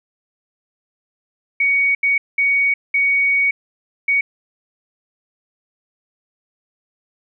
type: tone bursts at uneven times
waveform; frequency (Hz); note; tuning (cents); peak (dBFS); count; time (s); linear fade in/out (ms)
sine; 2240; C#7; +18; -13; 5; 1.6-1.95 / 2.03-2.18 / 2.38-2.74 / 2.94-3.51 / 4.08-4.21; 5
effects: none